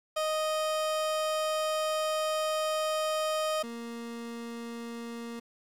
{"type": "tone pair in turn", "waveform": "30% pulse", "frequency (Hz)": [622.3, 233.6], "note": ["D#5", "A#3"], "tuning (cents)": [0, 4], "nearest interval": "octave + perfect fourth", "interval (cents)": 1696, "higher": "first", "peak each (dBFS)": [-25, -35], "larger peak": "first", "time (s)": [[0.16, 3.63], [3.63, 5.4]], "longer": "first", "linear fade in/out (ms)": 10, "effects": ["low-pass 12000 Hz 12 dB/octave", "9-bit"]}